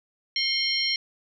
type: tone cluster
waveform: sine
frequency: 2153 / 3133 / 4216 / 5530 Hz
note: C7 / G7 / C8 / F8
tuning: +49 / -2 / +12 / -18 cents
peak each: -29 / -30 / -27 / -28 dBFS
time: 0.36-0.96 s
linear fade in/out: 2 ms
effects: none